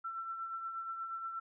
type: tone with tremolo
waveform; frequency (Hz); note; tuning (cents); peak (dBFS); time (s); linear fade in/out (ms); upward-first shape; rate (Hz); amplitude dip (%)
sine; 1343; E6; +32; -36; 0.04-1.4; 10; triangle; 8.4; 50
effects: none